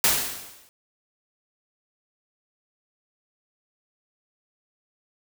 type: noise with exponential decay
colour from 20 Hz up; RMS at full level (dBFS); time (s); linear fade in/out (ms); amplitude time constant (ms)
white; -17; 0.04-0.69; 1; 140
effects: none